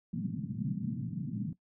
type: band-pass noise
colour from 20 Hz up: pink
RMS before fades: -36 dBFS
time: 0.13-1.53 s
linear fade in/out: 5 ms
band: 120 to 240 Hz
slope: 48 dB/octave
effects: noise-tail reverb RT60 0.1 s tail -17 dB re dry

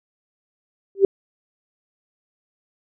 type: tone with exponential growth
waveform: sine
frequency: 392 Hz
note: G4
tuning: in tune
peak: -5 dBFS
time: 0.95-1.05 s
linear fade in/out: 2 ms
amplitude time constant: 20 ms
effects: none

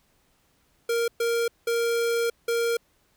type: tone bursts at uneven times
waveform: square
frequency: 466.4 Hz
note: A#4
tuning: 1 cent sharp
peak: -23 dBFS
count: 4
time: 0.89-1.08 / 1.2-1.48 / 1.67-2.3 / 2.48-2.77 s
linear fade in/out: 5 ms
effects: pink hiss -66 dBFS RMS until 3.16 s

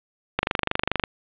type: click train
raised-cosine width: 0.3 ms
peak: -4 dBFS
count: 17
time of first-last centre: 0.39-1.038 s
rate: 24.7 Hz
effects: resampled to 8000 Hz + 7-bit

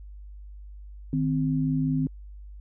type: tone pair together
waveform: sine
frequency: 154.7 / 260 Hz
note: D#3 / C4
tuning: -10 / -11 cents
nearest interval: major sixth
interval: 899 cents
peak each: -25 dBFS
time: 1.13-2.07 s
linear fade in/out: 2 ms
effects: added 50 Hz sine -40 dBFS peak until 2.6 s

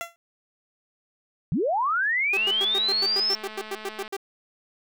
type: tone with exponential decay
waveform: 15% pulse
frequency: 680 Hz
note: F5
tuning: 46 cents flat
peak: -20 dBFS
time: 0.01-0.16 s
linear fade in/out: 0 ms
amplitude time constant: 32 ms
type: linear sweep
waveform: sine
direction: up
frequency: 123.47 to 5420 Hz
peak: -21 dBFS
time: 1.52-3.35 s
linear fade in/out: 0 ms
type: tone bursts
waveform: sawtooth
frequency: 392 Hz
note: G4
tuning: in tune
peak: -24 dBFS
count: 14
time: 2.33-4.167 s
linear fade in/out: 5 ms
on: 43 ms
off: 95 ms
type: click train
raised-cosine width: 0.3 ms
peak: -24 dBFS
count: 370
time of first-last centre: 2.37-4.078 s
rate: 216 Hz
effects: none

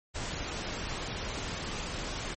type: noise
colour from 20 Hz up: pink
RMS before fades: -36 dBFS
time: 0.14-2.35 s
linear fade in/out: 20 ms
effects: MP3 32 kbps

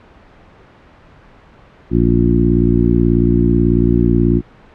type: harmonic tone with a mistuned harmonic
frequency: 58.27 Hz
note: A#1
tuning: in tune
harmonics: 1 / 2 / 3 / 4 / 5 / 6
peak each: -17 / -17 / -17 / -17 / -17 / -17 dBFS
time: 1.9-4.42 s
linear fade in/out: 50 ms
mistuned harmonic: 1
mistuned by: -29 cents
effects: pink hiss -44 dBFS RMS until 4.74 s + low-pass 2000 Hz 12 dB/octave

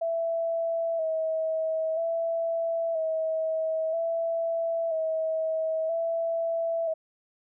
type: tone with vibrato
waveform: sine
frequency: 652 Hz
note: E5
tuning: 19 cents flat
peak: -25 dBFS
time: 0.01-6.94 s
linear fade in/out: 10 ms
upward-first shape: square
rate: 0.51 Hz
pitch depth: 31 cents each way
effects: none

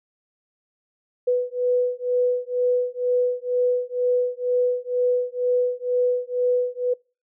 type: beating tone pair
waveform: sine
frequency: 493.9 / 496 Hz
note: B4 / B4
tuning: 0 / +7 cents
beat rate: 2.1 Hz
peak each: -22 dBFS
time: 1.27-6.94 s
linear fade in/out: 10 ms
effects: noise-tail reverb RT60 0.3 s tail -25 dB re dry

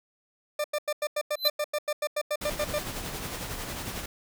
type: tone bursts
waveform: 40% pulse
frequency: 596 Hz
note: D5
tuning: 25 cents sharp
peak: -25 dBFS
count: 16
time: 0.59-2.787 s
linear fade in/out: 5 ms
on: 52 ms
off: 91 ms
type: tone with exponential growth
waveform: square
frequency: 4043 Hz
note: B7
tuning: 40 cents sharp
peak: -17 dBFS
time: 1.36-1.48 s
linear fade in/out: 5 ms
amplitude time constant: 26 ms
type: noise with tremolo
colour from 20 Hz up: pink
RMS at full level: -34 dBFS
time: 2.41-4.06 s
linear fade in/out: 5 ms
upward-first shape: sine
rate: 11 Hz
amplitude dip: 40%
effects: none

